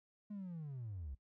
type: linear sweep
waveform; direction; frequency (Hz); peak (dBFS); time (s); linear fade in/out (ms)
triangle; down; 212 to 61; -40; 0.3-1.15; 10
effects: noise-tail reverb RT60 0.1 s tail -19 dB re dry + tanh soft clip ceiling -38 dBFS